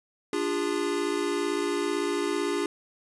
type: chord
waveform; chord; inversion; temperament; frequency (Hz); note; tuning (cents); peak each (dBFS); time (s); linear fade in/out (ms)
square; D diminished; none; equal with one note detuned; 293.7 / 349.2 / 407.2; D4 / F4 / Ab4; 0 / 0 / -34; -32 / -31 / -30; 0.33-2.66; 2
effects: resampled to 24000 Hz + 9-bit